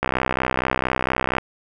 click train, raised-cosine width 0.5 ms, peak -4 dBFS, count 88, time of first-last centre 0.03-1.383 s, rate 64.3 Hz, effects none

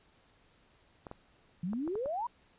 clicks, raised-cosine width 1 ms, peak -29 dBFS, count 6, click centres 1.068 / 1.114 / 1.733 / 1.877 / 1.955 / 2.059 s
sine exponential sweep, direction up, 164.6 to 1010 Hz, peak -32 dBFS, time 1.63-2.27 s, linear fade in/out 5 ms
effects pink hiss -66 dBFS RMS until 2.58 s + resampled to 8000 Hz

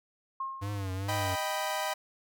sine tone with exponential decay, 1071 Hz, C6, 40 cents sharp, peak -30 dBFS, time 0.4-1.09 s, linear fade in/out 5 ms, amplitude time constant 150 ms
square tone with vibrato, 98 Hz, G2, in tune, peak -33 dBFS, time 0.61-1.36 s, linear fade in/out 20 ms, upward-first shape triangle, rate 2.4 Hz, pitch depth 100 cents each way
sawtooth chord, Eb augmented, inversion none, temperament equal, 622.3 / 784 / 987.8 Hz, Eb5 / G5 / B5, 0 / 0 / 0 cents, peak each -31 dBFS, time 1.08-1.94 s, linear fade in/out 10 ms
effects none

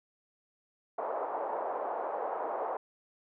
pink band-pass noise, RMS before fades -35 dBFS, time 0.98-2.77 s, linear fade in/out 5 ms, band 520 to 950 Hz, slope 24 dB/octave, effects none

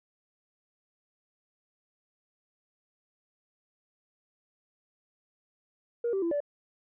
sine tone with pitch steps, 472.7 / 388.1 / 337.1 / 580 Hz, A#4 / G4 / E4 / D5, +24 / -17 / +39 / -22 cents, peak -25 dBFS, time 6.04-6.404 s, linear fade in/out 5 ms, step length 91 ms, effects tanh soft clip ceiling -23 dBFS

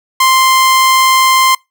sawtooth tone, 1046.5 Hz, C6, in tune, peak -3 dBFS, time 0.2-1.55 s, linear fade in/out 5 ms, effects noise-tail reverb RT60 0.2 s tail -25 dB re dry

